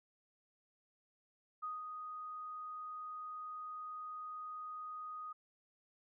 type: tone with ADSR envelope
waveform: sine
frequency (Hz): 1244.5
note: D#6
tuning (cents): 0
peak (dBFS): -38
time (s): 1.62-5.33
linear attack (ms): 18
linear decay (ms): 180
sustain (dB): -5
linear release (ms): 10
effects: none